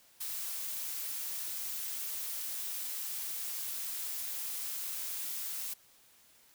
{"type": "noise with amplitude modulation", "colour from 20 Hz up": "blue", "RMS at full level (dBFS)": -37, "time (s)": [0.2, 5.74], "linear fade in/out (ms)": 10, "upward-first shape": "sine", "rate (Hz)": 271, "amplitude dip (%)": 30, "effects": ["white hiss -63 dBFS RMS until 6.54 s"]}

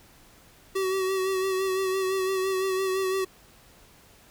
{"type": "tone with vibrato", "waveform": "square", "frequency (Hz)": 380, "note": "F#4", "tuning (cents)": 46, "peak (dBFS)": -25, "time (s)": [0.75, 3.25], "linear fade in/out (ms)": 10, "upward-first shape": "sine", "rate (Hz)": 5.9, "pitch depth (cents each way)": 31, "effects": ["pink hiss -55 dBFS RMS until 4.3 s"]}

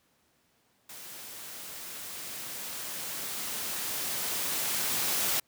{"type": "noise with level ramp", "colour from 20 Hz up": "white", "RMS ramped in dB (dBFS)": [-45, -28], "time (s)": [0.89, 5.4], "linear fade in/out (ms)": 5, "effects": ["pink hiss -69 dBFS RMS until 5.47 s", "high-pass 100 Hz 12 dB/octave"]}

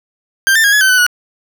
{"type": "tone with pitch steps", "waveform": "40% pulse", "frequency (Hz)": [1579, 1788, 1638, 1692, 1537, 1501, 1463], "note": ["G6", "A6", "G#6", "G#6", "G6", "F#6", "F#6"], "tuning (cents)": [12, 27, -24, 32, -35, 24, -20], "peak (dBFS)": -7, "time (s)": [0.47, 1.065], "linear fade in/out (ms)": 0, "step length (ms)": 85, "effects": []}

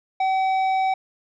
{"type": "tone with tanh clipping", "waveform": "triangle", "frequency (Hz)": 762, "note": "G5", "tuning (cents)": -49, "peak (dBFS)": -20, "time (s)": [0.2, 0.94], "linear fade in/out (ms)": 5, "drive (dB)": 13, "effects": []}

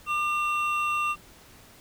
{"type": "tone pair together", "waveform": "triangle", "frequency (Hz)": [1198.9, 2729], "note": ["D6", "F7"], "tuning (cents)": [35, -41], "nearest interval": "octave + major second", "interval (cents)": 1424, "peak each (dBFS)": [-24, -27], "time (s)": [0.06, 1.16], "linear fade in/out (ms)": 50, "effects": ["pink hiss -52 dBFS RMS until 1.8 s"]}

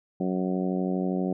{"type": "harmonic tone", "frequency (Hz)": 92.5, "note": "F#2", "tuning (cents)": 0, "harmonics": [2, 3, 4, 5, 6, 7, 8], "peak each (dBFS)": [-27, -31, -32, -38, -37, -40, -39], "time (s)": [0.2, 1.33], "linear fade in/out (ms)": 5, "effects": []}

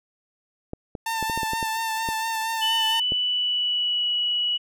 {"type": "clicks", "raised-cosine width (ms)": 2, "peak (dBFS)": -18, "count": 10, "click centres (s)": [0.734, 0.952, 1.227, 1.298, 1.376, 1.432, 1.534, 1.628, 2.088, 3.121]}
{"type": "tone with vibrato", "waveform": "sawtooth", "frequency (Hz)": 895, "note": "A5", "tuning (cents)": 29, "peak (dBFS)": -21, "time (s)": [1.06, 3], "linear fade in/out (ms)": 5, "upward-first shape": "sine", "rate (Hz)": 4.3, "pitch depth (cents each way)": 25}
{"type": "tone with pitch glide", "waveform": "sine", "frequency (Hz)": [2981, 2931], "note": ["F#7", "F#7"], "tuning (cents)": [12, -17], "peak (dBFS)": -21, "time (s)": [2.61, 4.58], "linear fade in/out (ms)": 20, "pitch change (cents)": -29, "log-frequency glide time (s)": [3.03, 4.1]}
{"effects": []}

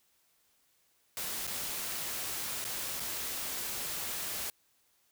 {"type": "noise with dropouts", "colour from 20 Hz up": "white", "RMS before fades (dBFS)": -37, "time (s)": [1.17, 4.5], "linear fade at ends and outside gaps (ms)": 1, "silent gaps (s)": [[1.469, 1.475], [2.643, 2.65], [2.998, 3.002]], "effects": ["white hiss -71 dBFS RMS until 5.11 s"]}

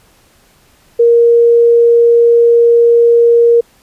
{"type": "tone", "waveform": "sine", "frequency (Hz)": 469.3, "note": "A#4", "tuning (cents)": 12, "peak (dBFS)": -4, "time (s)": [0.99, 3.61], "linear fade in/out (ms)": 10, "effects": ["pink hiss -49 dBFS RMS until 3.82 s", "resampled to 32000 Hz"]}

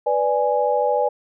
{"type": "chord", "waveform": "sine", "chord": "G# diminished", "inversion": "first", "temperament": "equal", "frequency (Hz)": [493.9, 587.3, 830.6], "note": ["B4", "D5", "G#5"], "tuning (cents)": [0, 0, 0], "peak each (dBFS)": -21, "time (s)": [0.06, 1.09], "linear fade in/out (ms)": 10, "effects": []}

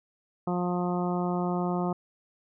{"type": "harmonic tone", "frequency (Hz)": 177.8, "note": "F3", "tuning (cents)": 31, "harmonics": [1, 2, 3, 4, 5, 6, 7], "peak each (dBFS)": [-28, -32, -38, -34, -38, -40, -40], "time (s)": [0.47, 1.93], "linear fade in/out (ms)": 5, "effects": []}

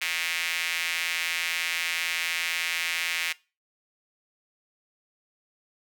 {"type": "tone with high-pass filter", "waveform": "square", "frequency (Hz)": 84.5, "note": "E2", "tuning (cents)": 43, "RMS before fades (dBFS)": -29, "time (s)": [0.01, 3.33], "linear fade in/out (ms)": 10, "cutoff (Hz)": 2300, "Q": 2.8, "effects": ["noise-tail reverb RT60 0.3 s tail -21 dB re dry"]}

